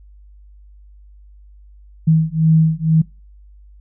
sine beating tone pair, 158.6 / 160.7 Hz, D#3 / E3, +33 / -44 cents, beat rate 2.1 Hz, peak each -14 dBFS, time 2.07-3.02 s, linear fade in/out 10 ms, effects noise-tail reverb RT60 0.3 s tail -23 dB re dry + added 50 Hz sine -41 dBFS peak until 3.8 s

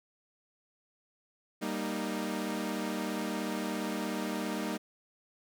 sawtooth chord, Eb major, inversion first, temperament equal with one note detuned, 196 / 233.1 / 308.8 Hz, G3 / Bb3 / Eb4, 0 / 0 / -13 cents, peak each -33 dBFS, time 1.61-4.78 s, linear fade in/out 20 ms, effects none

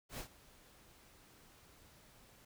pink noise with ADSR envelope, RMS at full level -44 dBFS, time 0.09-2.45 s, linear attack 92 ms, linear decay 94 ms, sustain -19 dB, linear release 5 ms, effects none

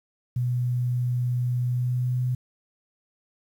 sine tone with pitch glide, 123.47 to 125.77 Hz, B2 to B2, 0 to +32 cents, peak -22 dBFS, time 0.36-2.35 s, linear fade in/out 5 ms, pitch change +32 cents, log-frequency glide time 1.66-2.22 s, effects 9-bit

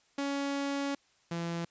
sawtooth tone pair in turn, 280 / 169.18 Hz, C#4 / E3, +18 / +45 cents, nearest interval major sixth, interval 873 cents, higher first, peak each -27 / -29 dBFS, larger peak first, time 0.18-0.95 / 1.31-1.65 s, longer first, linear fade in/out 5 ms, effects white hiss -68 dBFS RMS until 1.7 s + resampled to 16000 Hz

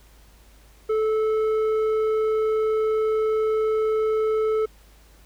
square tone with low-pass filter, 435.7 Hz, A4, 17 cents flat, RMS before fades -22 dBFS, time 0.89-4.66 s, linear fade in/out 10 ms, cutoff 1100 Hz, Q 0.85, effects added 52 Hz sine -50 dBFS peak until 5.25 s + pink hiss -56 dBFS RMS until 5.25 s

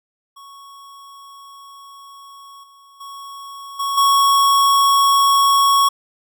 square tone with level steps, 1108.7 Hz, C#6, in tune, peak -39 / -46 / -33 / -20 / -12 dBFS, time 0.36-5.89 s, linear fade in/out 10 ms, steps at 2.63 / 3 / 3.79 / 3.97 s, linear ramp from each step 10 ms, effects none

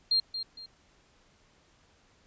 sine tone with echo, 4199 Hz, C8, 5 cents sharp, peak -22 dBFS, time 0.11-0.2 s, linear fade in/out 5 ms, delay 230 ms, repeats 2, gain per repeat -10 dB, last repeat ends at 0.66 s, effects pink hiss -64 dBFS RMS until 2.26 s + resampled to 16000 Hz

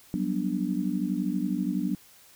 sine chord, G major seventh, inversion third, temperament just, 183.75 / 196 / 245 / 294 Hz, F#3 / G3 / B3 / D4, -12 / 0 / -14 / +2 cents, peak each -31 dBFS, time 0.14-1.95 s, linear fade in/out 0 ms, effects white hiss -55 dBFS RMS until 2.35 s

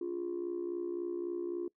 sine tone with amplitude modulation, 349.2 Hz, F4, in tune, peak -29 dBFS, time 0.01-1.68 s, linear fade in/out 5 ms, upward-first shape sine, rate 63.7 Hz, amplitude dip 80%, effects noise-tail reverb RT60 0.1 s tail -22 dB re dry + tanh soft clip ceiling -29 dBFS

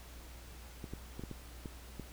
clicks, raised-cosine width 3 ms, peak -29 dBFS, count 7, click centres 0.842 / 0.936 / 1.195 / 1.237 / 1.313 / 1.658 / 1.997 s, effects added 60 Hz sine -50 dBFS peak until 2.12 s + pink hiss -55 dBFS RMS until 2.12 s

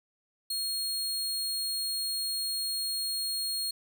sawtooth tone, 4275 Hz, C8, 36 cents sharp, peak -27 dBFS, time 0.5-3.71 s, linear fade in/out 5 ms, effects none

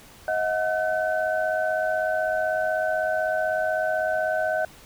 sine tone cluster, 632 / 728 / 1518 Hz, D#5 / F#5 / F#6, +27 / -28 / +44 cents, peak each -24 / -28 / -28 dBFS, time 0.28-4.65 s, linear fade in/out 2 ms, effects pink hiss -49 dBFS RMS until 4.85 s

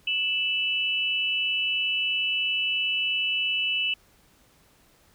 sine tone pair together, 2637 / 2960 Hz, E7 / F#7, 0 / 0 cents, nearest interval major second, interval 200 cents, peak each -26 dBFS, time 0.07-3.94 s, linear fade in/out 5 ms, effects pink hiss -60 dBFS RMS until 5.14 s

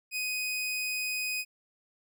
sawtooth tone, 2500 Hz, D#7, 8 cents sharp, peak -27 dBFS, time 0.11-1.45 s, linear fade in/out 50 ms, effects none

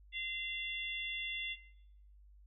harmonic tone, 689 Hz, F5, 24 cents flat, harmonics 3 / 4 / 5, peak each -40 / -41 / -42 dBFS, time 0.12-1.57 s, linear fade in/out 50 ms, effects noise-tail reverb RT60 0.7 s tail -17 dB re dry + added 50 Hz sine -57 dBFS peak until 2.46 s

